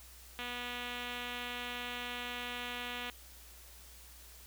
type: tone with low-pass filter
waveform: 5% pulse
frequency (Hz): 244.1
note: B3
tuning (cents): -20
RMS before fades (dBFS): -41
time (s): 0.39-3.1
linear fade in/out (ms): 0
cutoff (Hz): 3500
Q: 2.4
effects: added 60 Hz sine -56 dBFS peak until 4.46 s + white hiss -56 dBFS RMS until 4.46 s